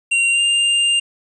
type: tone with pitch glide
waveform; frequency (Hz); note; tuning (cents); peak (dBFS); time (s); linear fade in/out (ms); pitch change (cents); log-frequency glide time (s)
square; 2760 to 2799; F7 to F7; -21 to +3; -14; 0.11-1; 10; +24; 0.31-0.41
effects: resampled to 24000 Hz + 9-bit